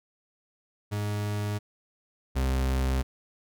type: tone pair in turn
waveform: 40% pulse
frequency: 103.83 / 65.41 Hz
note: G#2 / C2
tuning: 0 / 0 cents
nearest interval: minor sixth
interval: 800 cents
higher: first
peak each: -27 / -23 dBFS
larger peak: second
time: 0.91-1.59 / 2.35-3.03 s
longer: neither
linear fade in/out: 20 ms
effects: none